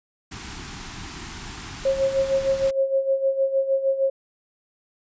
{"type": "band-stop noise", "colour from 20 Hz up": "pink", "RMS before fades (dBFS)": -36, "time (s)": [0.31, 2.71], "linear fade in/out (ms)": 10, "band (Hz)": [390, 760], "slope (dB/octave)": 48}
{"type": "tone with tremolo", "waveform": "sine", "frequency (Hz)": 540, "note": "C#5", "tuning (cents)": -45, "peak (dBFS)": -16, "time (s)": [1.85, 4.1], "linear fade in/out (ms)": 5, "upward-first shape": "sine", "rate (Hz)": 6.5, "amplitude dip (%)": 70}
{"effects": ["resampled to 16000 Hz"]}